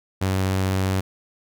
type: tone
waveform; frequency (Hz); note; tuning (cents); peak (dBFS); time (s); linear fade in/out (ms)
sawtooth; 94.9; F#2; +44; -16; 0.21-1.01; 10
effects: none